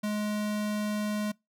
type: tone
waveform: square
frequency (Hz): 210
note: G#3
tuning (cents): +19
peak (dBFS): -29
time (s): 0.03-1.32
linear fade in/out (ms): 10
effects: noise-tail reverb RT60 0.2 s tail -24 dB re dry